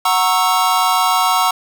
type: chord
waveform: square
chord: F# dominant seventh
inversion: none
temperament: equal with one note detuned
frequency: 740 / 932.3 / 1098.5 / 1318.5 Hz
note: F#5 / A#5 / C#6 / E6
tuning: 0 / 0 / -16 / 0 cents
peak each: -19 dBFS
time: 0.05-1.51 s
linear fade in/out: 5 ms
effects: none